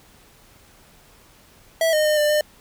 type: tone with pitch steps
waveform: square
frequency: 654 / 613 / 608 / 596 / 603 Hz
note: E5 / D#5 / D#5 / D5 / D5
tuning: -14 / -26 / -40 / +25 / +46 cents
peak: -17 dBFS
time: 1.81-2.41 s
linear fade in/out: 2 ms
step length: 120 ms
effects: pink hiss -52 dBFS RMS until 2.6 s